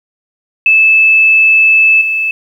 sine tone with level steps, 2620 Hz, E7, 11 cents flat, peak -4 / -11 dBFS, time 0.66-2.31 s, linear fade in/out 2 ms, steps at 2.01 s, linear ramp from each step 5 ms, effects 7-bit

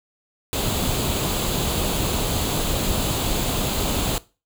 pink noise with comb filter, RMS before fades -23 dBFS, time 0.53-4.18 s, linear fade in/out 0 ms, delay 0.27 ms, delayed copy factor +0.55, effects noise-tail reverb RT60 0.3 s tail -19 dB re dry

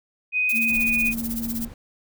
sine tone with pitch glide, 2500 to 2474 Hz, D#7 to D#7, +8 to -10 cents, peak -19 dBFS, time 0.32-1.14 s, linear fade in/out 50 ms, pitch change -18 cents, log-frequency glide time 0.7-0.78 s
violet noise with tremolo, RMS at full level -29 dBFS, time 0.49-1.65 s, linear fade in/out 2 ms, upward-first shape sine, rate 16 Hz, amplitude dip 85%
sine tone with vibrato, 230.1 Hz, A#3, 22 cents flat, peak -27 dBFS, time 0.52-1.69 s, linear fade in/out 50 ms, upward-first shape triangle, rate 15 Hz, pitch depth 26 cents each way
brown noise, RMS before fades -38 dBFS, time 0.7-1.74 s, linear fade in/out 2 ms
effects none

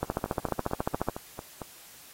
two click trains, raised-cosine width 1 ms, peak -22 / -13 dBFS, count 7 / 16, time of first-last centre 0.26-1.617 / 0.03-1.086 s, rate 4.42 / 14.2 Hz, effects white hiss -51 dBFS RMS until 2.13 s + AAC 48 kbps

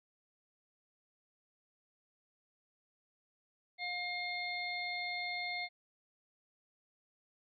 harmonic tone with a mistuned harmonic, 711 Hz, F5, 31 cents sharp, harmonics 1 / 3 / 5 / 6, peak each -43 / -38 / -47 / -45 dBFS, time 3.78-5.69 s, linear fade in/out 50 ms, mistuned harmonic 5, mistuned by +18 cents, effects none

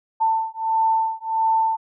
sine beating tone pair, 891 / 892.5 Hz, A5 / A5, +22 / +24 cents, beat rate 1.5 Hz, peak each -21 dBFS, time 0.2-1.77 s, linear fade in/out 20 ms, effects none

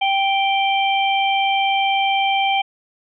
harmonic tone, 784 Hz, G5, in tune, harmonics 1 / 3 / 4, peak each -17 / -22 / -23 dBFS, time 0.01-2.62 s, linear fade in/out 10 ms, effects none

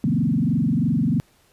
sine tone with frequency modulation, 195.9 Hz, G3, 1 cent flat, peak -17 dBFS, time 0.04-1.2 s, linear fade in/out 0 ms, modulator 23 Hz, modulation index 2.8, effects pink hiss -59 dBFS RMS until 1.52 s + resampled to 32000 Hz

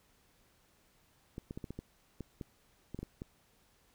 clicks, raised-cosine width 3 ms, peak -28 dBFS, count 12, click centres 1.381 / 1.509 / 1.575 / 1.642 / 1.706 / 1.79 / 2.207 / 2.412 / 2.946 / 2.99 / 3.03 / 3.219 s, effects pink hiss -69 dBFS RMS until 3.94 s

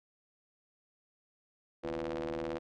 sawtooth ring-modulated tone, 77.78 Hz, D#2, in tune, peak -28 dBFS, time 1.83-2.59 s, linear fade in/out 20 ms, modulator 419 Hz, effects low-pass 4000 Hz 12 dB/octave

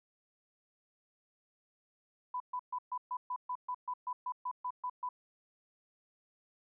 sine tone bursts, 996 Hz, B5, 14 cents sharp, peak -34 dBFS, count 15, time 2.34-5.09 s, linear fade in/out 5 ms, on 62 ms, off 130 ms, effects none

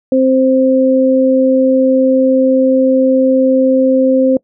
sine tone pair together, 262.6 / 523.3 Hz, C4 / C5, +6 / 0 cents, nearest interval octave, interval 1194 cents, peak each -10 dBFS, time 0.12-4.37 s, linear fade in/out 2 ms, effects noise-tail reverb RT60 0.1 s tail -24 dB re dry

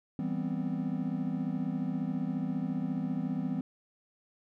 triangle chord, C major seventh, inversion first, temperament equal, 164.81 / 196 / 246.9 / 261.6 Hz, E3 / G3 / B3 / C4, 0 / 0 / 0 / 0 cents, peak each -34 dBFS, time 0.19-3.61 s, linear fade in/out 2 ms, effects none

